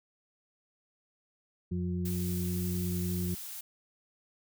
harmonic tone, 89.1 Hz, F2, 35 cents sharp, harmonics 1 / 2 / 4, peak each -34 / -32 / -41 dBFS, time 1.71-3.35 s, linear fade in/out 10 ms
blue noise, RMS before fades -42 dBFS, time 2.05-3.61 s, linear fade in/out 5 ms
effects none

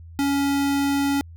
square tone, 280.1 Hz, C#4, 18 cents sharp, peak -20 dBFS, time 0.19-1.21 s, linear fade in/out 0 ms, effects added 83 Hz sine -39 dBFS peak until 1.36 s

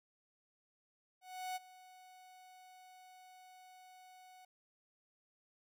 45% pulse tone with ADSR envelope, 740 Hz, F#5, in tune, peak -38 dBFS, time 1.21-4.45 s, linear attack 350 ms, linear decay 24 ms, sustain -19 dB, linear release 4 ms, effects none

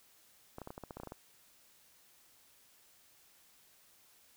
clicks, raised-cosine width 1 ms, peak -30 dBFS, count 12, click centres 0.584 / 0.617 / 0.674 / 0.705 / 0.779 / 0.837 / 0.908 / 0.97 / 1 / 1.034 / 1.073 / 1.121 s, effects white hiss -65 dBFS RMS until 4.36 s

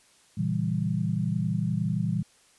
sine chord, A# diminished seventh, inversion none, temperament equal, 116.54 / 138.59 / 164.81 / 196 Hz, A#2 / C#3 / E3 / G3, 0 / 0 / 0 / 0 cents, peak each -30 / -34 / -28 / -30 dBFS, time 0.37-2.23 s, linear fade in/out 10 ms, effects white hiss -60 dBFS RMS until 2.58 s + resampled to 24000 Hz

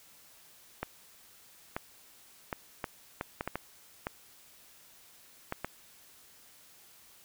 clicks, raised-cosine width 0.5 ms, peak -18 dBFS, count 11, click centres 0.83 / 1.765 / 2.528 / 2.842 / 3.211 / 3.409 / 3.476 / 3.556 / 4.069 / 5.524 / 5.646 s, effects white hiss -58 dBFS RMS until 7.24 s

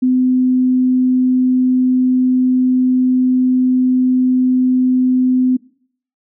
sine tone, 254.6 Hz, C4, 47 cents flat, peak -10 dBFS, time 0.02-5.57 s, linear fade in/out 10 ms, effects noise-tail reverb RT60 0.6 s tail -22 dB re dry

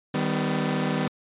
sawtooth chord, Eb augmented, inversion none, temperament equal with one note detuned, 155.56 / 196 / 252 Hz, Eb3 / G3 / B3, 0 / 0 / +35 cents, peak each -24 dBFS, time 0.14-1.08 s, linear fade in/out 5 ms, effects resampled to 8000 Hz

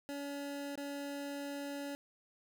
25% pulse tone with dropouts, 283.5 Hz, C#4, 39 cents sharp, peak -36 dBFS, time 0.09-1.95 s, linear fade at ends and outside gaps 0 ms, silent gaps 0.755-0.776 s, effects none

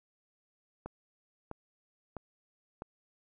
click train, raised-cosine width 1 ms, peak -26 dBFS, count 4, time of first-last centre 0.86-2.821 s, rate 1.53 Hz, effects none

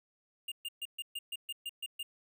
square tone bursts, 2822 Hz, F7, 17 cents sharp, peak -37 dBFS, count 10, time 0.48-2.03 s, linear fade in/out 5 ms, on 38 ms, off 130 ms, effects none

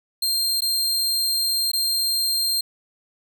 sawtooth tone with dropouts, 4186 Hz, C8, in tune, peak -17 dBFS, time 0.22-2.61 s, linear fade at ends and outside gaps 5 ms, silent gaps 0.607-0.619 / 1.717-1.733 s, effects none

